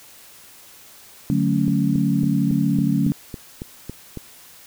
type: chord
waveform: sine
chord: D major seventh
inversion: none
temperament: equal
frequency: 146.83 / 185 / 220 / 277.2 Hz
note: D3 / F#3 / A3 / C#4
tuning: 0 / 0 / 0 / 0 cents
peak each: -22 dBFS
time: 1.3-3.12 s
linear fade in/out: 0 ms
type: click train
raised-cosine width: 3 ms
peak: -17 dBFS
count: 10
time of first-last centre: 1.68-4.173 s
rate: 3.61 Hz
effects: white hiss -46 dBFS RMS until 4.66 s